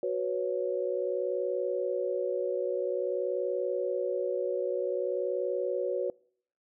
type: chord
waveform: sine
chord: F# suspended fourth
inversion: none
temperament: equal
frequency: 370 / 493.9 / 554.4 Hz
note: F#4 / B4 / C#5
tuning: 0 / 0 / 0 cents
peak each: -32 dBFS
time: 0.03-6.1 s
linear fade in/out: 2 ms
effects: noise-tail reverb RT60 0.6 s tail -25 dB re dry